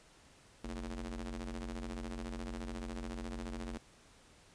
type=ring-modulated tone; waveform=sawtooth; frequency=89.3 Hz; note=F2; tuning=39 cents sharp; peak=-33 dBFS; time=0.64-3.78 s; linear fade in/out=5 ms; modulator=141 Hz; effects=pink hiss -62 dBFS RMS until 4.54 s + resampled to 22050 Hz